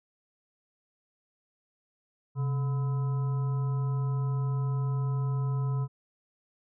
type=harmonic tone with a mistuned harmonic; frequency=143.3 Hz; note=D3; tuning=42 cents flat; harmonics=1 / 3 / 5 / 7 / 9; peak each=-26 / -44 / -52 / -44 / -49 dBFS; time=2.35-5.88 s; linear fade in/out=50 ms; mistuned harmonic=1; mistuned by=-130 cents; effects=none

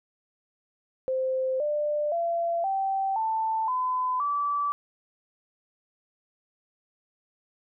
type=tone with pitch steps; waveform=sine; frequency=521 / 595 / 679.6 / 776.1 / 886.4 / 1012.3 / 1156.2 Hz; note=C5 / D5 / F5 / G5 / A5 / B5 / D6; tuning=-7 / +22 / -47 / -18 / +13 / +42 / -27 cents; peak=-24 dBFS; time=1.08-4.72 s; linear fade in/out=0 ms; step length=520 ms; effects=none

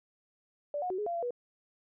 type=tone with pitch steps; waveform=sine; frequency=583 / 725 / 372.7 / 418.7 / 688 / 681 / 486.9 Hz; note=D5 / F#5 / F#4 / G#4 / F5 / F5 / B4; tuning=-13 / -35 / +13 / +14 / -26 / -44 / -25 cents; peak=-31 dBFS; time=0.74-1.307 s; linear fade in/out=2 ms; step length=81 ms; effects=none

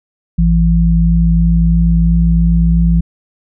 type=tone pair together; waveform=sine; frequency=56.13 / 168.2 Hz; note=A1 / E3; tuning=+35 / +35 cents; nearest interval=octave + perfect fifth; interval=1900 cents; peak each=-10 dBFS; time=0.38-3.01 s; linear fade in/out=10 ms; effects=none

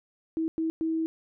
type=tone bursts at uneven times; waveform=sine; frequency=323 Hz; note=E4; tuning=35 cents flat; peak=-25 dBFS; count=3; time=0.37-0.48 / 0.58-0.7 / 0.81-1.06 s; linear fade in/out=0 ms; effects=none

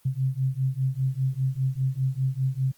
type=beating tone pair; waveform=sine; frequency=129.7 / 134.7 Hz; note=C3 / C#3; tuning=-15 / -49 cents; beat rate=5 Hz; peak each=-26 dBFS; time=0.05-2.72 s; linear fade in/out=10 ms; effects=white hiss -61 dBFS RMS until 2.77 s + Opus 24 kbps

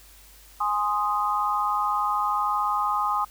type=chord; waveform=sine; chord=Ab major; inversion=none; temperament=equal; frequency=830.6 / 1046.5 / 1244.5 Hz; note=Ab5 / C6 / Eb6; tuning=0 / 0 / 0 cents; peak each=-27 / -27 / -25 dBFS; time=0.6-3.25 s; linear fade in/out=10 ms; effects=added 50 Hz sine -52 dBFS peak until 3.3 s + white hiss -52 dBFS RMS until 3.3 s

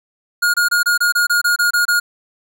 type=tone bursts; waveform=square; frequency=1431 Hz; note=F6; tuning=42 cents sharp; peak=-13 dBFS; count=11; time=0.42-2 s; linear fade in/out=10 ms; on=120 ms; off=26 ms; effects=none

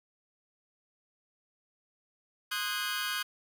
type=chord; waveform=20% pulse; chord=Ab dominant seventh; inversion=first; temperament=equal with one note detuned; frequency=1046.5 / 1244.5 / 1480 / 1621.4 Hz; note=C6 / Eb6 / Gb6 / Ab6; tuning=0 / 0 / 0 / -42 cents; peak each=-36 / -33 / -31 / -31 dBFS; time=2.51-3.23 s; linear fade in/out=10 ms; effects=none

